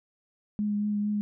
sine tone with vibrato, 207.7 Hz, G#3, in tune, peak -25 dBFS, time 0.59-1.21 s, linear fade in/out 0 ms, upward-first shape triangle, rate 4.4 Hz, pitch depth 19 cents each way, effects none

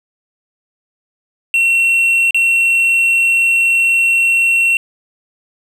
triangle tone with dropouts, 2721 Hz, F7, 46 cents flat, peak -8 dBFS, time 1.54-4.77 s, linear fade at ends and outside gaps 1 ms, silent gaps 2.308-2.345 s, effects none

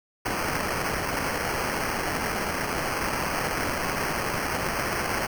white noise with sample-and-hold, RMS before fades -28 dBFS, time 0.25-5.27 s, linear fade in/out 10 ms, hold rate 3675 Hz, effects none

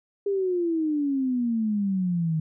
sine exponential sweep, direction down, 406.5 to 155.56 Hz, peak -22 dBFS, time 0.26-2.4 s, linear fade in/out 5 ms, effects none

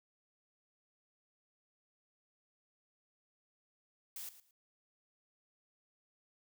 blue noise with echo, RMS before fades -45 dBFS, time 4.16-4.29 s, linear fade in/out 2 ms, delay 110 ms, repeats 2, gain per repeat -14 dB, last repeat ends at 4.51 s, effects none

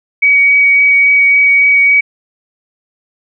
sine tone with vibrato, 2259 Hz, C#7, 32 cents sharp, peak -5 dBFS, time 0.22-2.01 s, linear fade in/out 10 ms, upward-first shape triangle, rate 3.6 Hz, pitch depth 10 cents each way, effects none

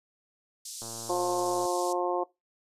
white band-pass noise, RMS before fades -41 dBFS, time 0.65-1.93 s, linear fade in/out 5 ms, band 4600 to 9200 Hz, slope 24 dB/octave
click train, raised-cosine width 1 ms, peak -30 dBFS, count 97, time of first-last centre 0.82-1.655 s, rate 115 Hz
harmonic tone, 177.9 Hz, F3, 32 cents sharp, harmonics 2 / 3 / 4 / 5 / 6, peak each -30 / -32 / -33 / -34 / -35 dBFS, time 1.09-2.24 s, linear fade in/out 10 ms
effects noise-tail reverb RT60 0.2 s tail -20 dB re dry + resampled to 32000 Hz

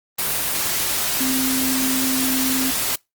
sine tone in noise, 261.6 Hz, C4, in tune, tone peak -21 dBFS, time 1.2-2.71 s, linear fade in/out 10 ms, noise white, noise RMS -22 dBFS, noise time 0.18-2.96 s, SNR -2 dB, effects noise-tail reverb RT60 0.2 s tail -24 dB re dry + Opus 24 kbps

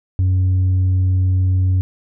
sine tone with tanh clipping, 92.7 Hz, F#2, 4 cents sharp, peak -13 dBFS, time 0.19-1.81 s, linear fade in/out 0 ms, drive 2 dB, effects none

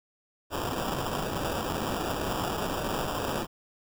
violet noise with sample-and-hold, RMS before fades -31 dBFS, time 0.5-3.47 s, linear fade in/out 50 ms, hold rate 2100 Hz, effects none

